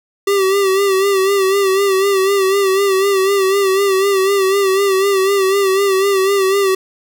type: tone with vibrato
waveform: square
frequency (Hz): 390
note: G4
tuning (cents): -9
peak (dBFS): -12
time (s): 0.27-6.75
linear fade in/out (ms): 5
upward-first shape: sine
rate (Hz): 4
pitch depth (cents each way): 55
effects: none